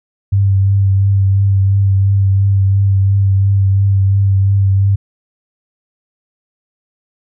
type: tone with vibrato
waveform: sine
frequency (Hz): 98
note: G2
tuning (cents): 0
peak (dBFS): -8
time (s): 0.32-4.96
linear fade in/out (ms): 10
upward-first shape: triangle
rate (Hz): 2.9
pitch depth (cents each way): 26
effects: none